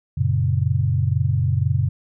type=chord; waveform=sine; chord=F# major; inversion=none; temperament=equal; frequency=92.5 / 116.54 / 138.59 Hz; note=F#2 / A#2 / C#3; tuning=0 / 0 / 0 cents; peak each=-21 dBFS; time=0.17-1.89 s; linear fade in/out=10 ms; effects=none